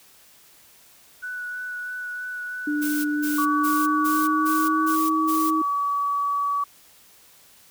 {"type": "tone with vibrato", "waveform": "sine", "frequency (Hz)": 1480, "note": "F#6", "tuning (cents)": 0, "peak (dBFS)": -29, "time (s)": [1.22, 4.96], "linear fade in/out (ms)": 20, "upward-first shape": "sine", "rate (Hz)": 3.1, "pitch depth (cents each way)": 13}
{"type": "tone with pitch glide", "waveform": "sine", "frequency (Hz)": [296.8, 316.3], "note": ["D4", "D#4"], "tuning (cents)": [18, 29], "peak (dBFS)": -22, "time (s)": [2.67, 5.62], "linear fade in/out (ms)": 5, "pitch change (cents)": 111, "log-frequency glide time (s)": [3.34, 4.88]}
{"type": "noise bursts", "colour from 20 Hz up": "blue", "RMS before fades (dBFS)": -32, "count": 7, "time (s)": [2.81, 5.51], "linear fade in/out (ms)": 20, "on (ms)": 240, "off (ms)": 170}
{"type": "tone", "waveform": "sine", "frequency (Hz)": 1139, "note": "C#6", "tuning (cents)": 47, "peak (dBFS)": -21, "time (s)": [3.38, 6.64], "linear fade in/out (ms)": 5}
{"effects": ["white hiss -53 dBFS RMS until 7.7 s"]}